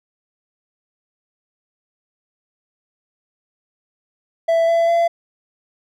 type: tone with pitch steps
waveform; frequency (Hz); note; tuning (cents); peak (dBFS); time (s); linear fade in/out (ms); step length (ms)
triangle; 663 / 670.7 / 678.5; E5 / E5 / E5; +10 / +30 / +50; -11; 4.48-5.08; 10; 200
effects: none